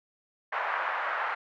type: band-pass noise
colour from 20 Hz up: white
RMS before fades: -31 dBFS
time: 0.52-1.35 s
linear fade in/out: 10 ms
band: 680 to 1700 Hz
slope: 24 dB/octave
effects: none